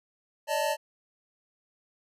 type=tone cluster; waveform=square; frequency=575 / 621 / 886 Hz; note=D5 / D#5 / A5; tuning=-37 / -3 / +12 cents; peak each=-31 dBFS; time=0.47-0.77 s; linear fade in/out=50 ms; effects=resampled to 32000 Hz